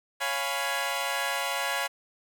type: chord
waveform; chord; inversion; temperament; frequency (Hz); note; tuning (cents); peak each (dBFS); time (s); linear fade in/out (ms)
15% pulse; C# dominant seventh; none; equal; 554.4 / 698.5 / 830.6 / 987.8; C#5 / E#5 / G#5 / B5; 0 / 0 / 0 / 0; -27; 0.2-1.88; 20
effects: none